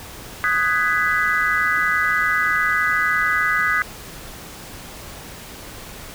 sine chord, G# minor seventh, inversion second, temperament just, 1245.9 / 1495.1 / 1661.2 / 1993.5 Hz, D#6 / F#6 / G#6 / B6, +2 / +18 / 0 / +16 cents, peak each -22 dBFS, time 0.44-3.82 s, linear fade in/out 0 ms, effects pink hiss -37 dBFS RMS until 6.14 s

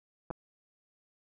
clicks, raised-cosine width 1 ms, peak -24 dBFS, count 2, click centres 0.304 / 0.31 s, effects none

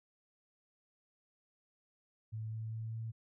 sine tone with pitch steps, 110 / 110.89 / 111.79 / 112.7 Hz, A2 / A2 / A2 / A2, 0 / +14 / +28 / +42 cents, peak -38 dBFS, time 2.32-3.12 s, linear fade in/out 20 ms, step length 200 ms, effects none

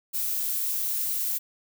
violet noise, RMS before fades -28 dBFS, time 0.13-1.39 s, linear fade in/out 20 ms, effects none

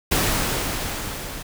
pink noise with level ramp, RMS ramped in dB -19 to -34 dBFS, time 0.11-1.43 s, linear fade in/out 10 ms, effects none

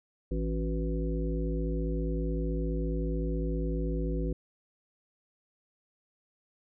harmonic tone with a mistuned harmonic, 54.8 Hz, A1, 6 cents flat, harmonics 1 / 3 / 5 / 7 / 9, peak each -30 / -35 / -37 / -38 / -40 dBFS, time 0.31-4.33 s, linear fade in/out 5 ms, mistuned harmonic 7, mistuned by -71 cents, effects none

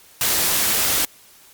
white noise, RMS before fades -19 dBFS, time 0.21-1.05 s, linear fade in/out 2 ms, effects white hiss -49 dBFS RMS until 1.53 s + Opus 48 kbps

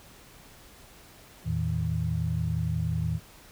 sine tone cluster, 82.9 / 113.8 / 159.9 Hz, E2 / A#2 / D#3, +10 / -41 / +48 cents, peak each -31 / -30 / -29 dBFS, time 1.44-3.2 s, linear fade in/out 50 ms, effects pink hiss -52 dBFS RMS until 3.51 s

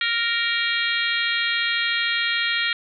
harmonic tone with a mistuned harmonic, 466.2 Hz, A#4, in tune, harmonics 3 / 4 / 5 / 6 / 7 / 8 / 9, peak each -28 / -25 / -27 / -32 / -27 / -31 / -31 dBFS, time 0.01-2.73 s, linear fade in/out 2 ms, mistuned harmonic 9, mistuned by -21 cents, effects none

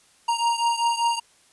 square beating tone pair, 933 / 938.1 Hz, A#5 / A#5, +1 / +11 cents, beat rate 5.1 Hz, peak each -23 / -26 dBFS, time 0.28-1.2 s, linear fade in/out 10 ms, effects white hiss -58 dBFS RMS until 1.52 s + resampled to 24000 Hz

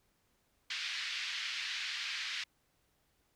pink band-pass noise, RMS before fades -39 dBFS, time 0.7-2.44 s, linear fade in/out 5 ms, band 1800 to 4800 Hz, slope 24 dB/octave, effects pink hiss -75 dBFS RMS until 3.35 s

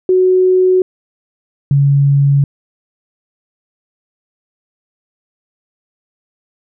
sine tone pair in turn, 370 / 140.53 Hz, F#4 / C#3, 0 / +24 cents, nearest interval octave + perfect fourth, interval 1676 cents, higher first, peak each -7 dBFS, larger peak neither, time 0.09-0.82 / 1.71-2.44 s, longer neither, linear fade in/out 2 ms, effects none

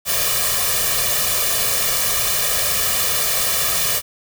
white noise with comb filter, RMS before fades -19 dBFS, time 0.05-4.02 s, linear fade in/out 50 ms, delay 1.7 ms, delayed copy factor +0.85, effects none

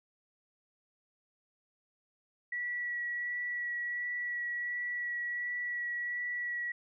sine tone with vibrato, 1938 Hz, B6, 33 cents flat, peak -33 dBFS, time 2.52-6.72 s, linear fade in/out 5 ms, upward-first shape sine, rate 1.4 Hz, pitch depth 11 cents each way, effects none

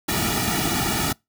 pink noise with comb filter, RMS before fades -23 dBFS, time 0.08-1.13 s, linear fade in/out 10 ms, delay 1.9 ms, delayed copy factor -0.95, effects noise-tail reverb RT60 0.2 s tail -26 dB re dry

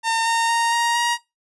sawtooth tone with pitch steps, 909 / 918.5 / 928.1 / 937.8 / 947.6 Hz, A#5 / A#5 / A#5 / A#5 / A#5, -44 / -26 / -8 / +10 / +28 cents, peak -14 dBFS, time 0.03-1.18 s, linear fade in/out 50 ms, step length 230 ms, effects noise-tail reverb RT60 0.2 s tail -18 dB re dry + resampled to 24000 Hz

